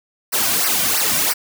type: noise with flanger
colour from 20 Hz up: white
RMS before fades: -18 dBFS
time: 0.32-1.34 s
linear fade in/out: 20 ms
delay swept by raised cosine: 0.28 to 2.38 ms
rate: 3 Hz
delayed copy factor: -1
effects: none